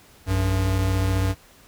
square tone pair together, 60 / 95.24 Hz, B1 / G2, -49 / -49 cents, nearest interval minor sixth, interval 800 cents, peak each -27 / -21 dBFS, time 0.26-1.35 s, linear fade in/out 50 ms, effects pink hiss -52 dBFS RMS until 1.67 s

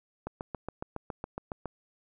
click train, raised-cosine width 1 ms, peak -21 dBFS, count 11, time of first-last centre 0.27-1.657 s, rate 7.21 Hz, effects none

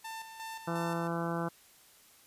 sawtooth tone with tremolo, 893 Hz, A5, 25 cents sharp, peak -36 dBFS, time 0.04-1.08 s, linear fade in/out 10 ms, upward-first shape square, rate 2.8 Hz, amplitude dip 55%
harmonic tone, 168.5 Hz, E3, 38 cents sharp, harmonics 1 / 2 / 3 / 4 / 5 / 6 / 7 / 8 / 9, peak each -35 / -38 / -40 / -41 / -42 / -43 / -43 / -44 / -45 dBFS, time 0.67-1.49 s, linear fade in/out 10 ms
effects white hiss -60 dBFS RMS until 2.26 s + resampled to 32000 Hz

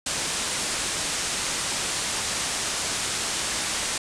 white low-pass noise, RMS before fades -28 dBFS, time 0.06-3.98 s, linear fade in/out 5 ms, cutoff 9400 Hz, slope 48 dB/octave, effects none

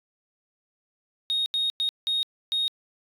sine tone bursts at uneven times, 3729 Hz, A#7, in tune, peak -21 dBFS, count 5, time 1.3-1.46 / 1.54-1.7 / 1.8-1.89 / 2.07-2.23 / 2.52-2.68 s, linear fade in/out 0 ms, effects tanh soft clip ceiling -20 dBFS

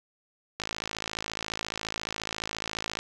click train, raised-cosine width 0.2 ms, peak -14 dBFS, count 131, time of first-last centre 0.6-2.99 s, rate 54.4 Hz, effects none

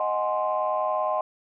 sine chord, Ab dominant seventh, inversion second, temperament equal, 622.3 / 740 / 830.6 / 1046.5 Hz, Eb5 / Gb5 / Ab5 / C6, 0 / 0 / 0 / 0 cents, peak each -26 / -29 / -31 / -27 dBFS, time 0-1.21 s, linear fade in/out 2 ms, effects tanh soft clip ceiling -14 dBFS

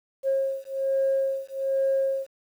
sine beating tone pair, 539 / 540.2 Hz, C#5 / C#5, -49 / -45 cents, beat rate 1.2 Hz, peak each -25 dBFS, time 0.23-2.27 s, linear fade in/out 50 ms, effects tanh soft clip ceiling -16 dBFS + 9-bit

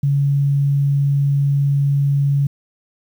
sine tone, 140.8 Hz, C#3, 27 cents sharp, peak -13 dBFS, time 0.03-2.47 s, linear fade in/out 5 ms, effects 8-bit

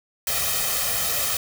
white noise with comb filter, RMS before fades -24 dBFS, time 0.27-1.37 s, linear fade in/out 2 ms, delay 1.6 ms, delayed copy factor +0.8, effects none

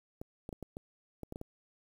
clicks, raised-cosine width 2 ms, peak -28 dBFS, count 9, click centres 0.215 / 0.491 / 0.528 / 0.627 / 0.769 / 1.233 / 1.324 / 1.359 / 1.414 s, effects 9-bit

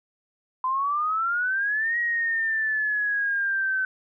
sine exponential two-way sweep, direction up then down, 1020 to 1904 to 1524 Hz, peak -22 dBFS, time 0.64-3.85 s, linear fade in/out 2 ms, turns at 1.98 s, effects none

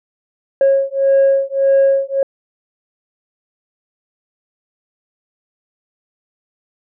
sine beating tone pair, 545 / 546.7 Hz, C#5 / C#5, -29 / -24 cents, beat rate 1.7 Hz, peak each -12 dBFS, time 0.61-2.23 s, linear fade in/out 2 ms, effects tanh soft clip ceiling -6 dBFS

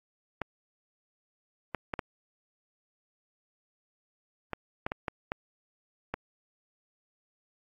clicks, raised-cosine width 0.5 ms, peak -16 dBFS, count 10, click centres 0.417 / 1.747 / 1.938 / 1.992 / 4.533 / 4.865 / 4.919 / 5.082 / 5.319 / 6.14 s, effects AAC 64 kbps

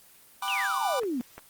square chord, G major seventh, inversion none, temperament equal with one note detuned, 784 / 987.8 / 1193.1 / 1480 Hz, G5 / B5 / D6 / F#6, 0 / 0 / +27 / 0 cents, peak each -34 / -34 / -34 / -40 dBFS, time 0.42-1 s, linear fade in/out 5 ms
sine exponential sweep, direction down, 3057 to 227.7 Hz, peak -27 dBFS, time 0.48-1.21 s, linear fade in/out 0 ms
clicks, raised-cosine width 0.5 ms, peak -25 dBFS, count 2, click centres 1.034 / 1.38 s
effects white hiss -55 dBFS RMS until 1.49 s + Opus 24 kbps

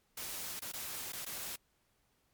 white noise with dropouts, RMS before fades -42 dBFS, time 0.17-1.56 s, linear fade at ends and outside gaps 5 ms, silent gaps 0.595-0.619 / 0.719-0.734 / 1.123-1.131 / 1.25-1.262 s, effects pink hiss -75 dBFS RMS until 2.33 s + MP3 96 kbps

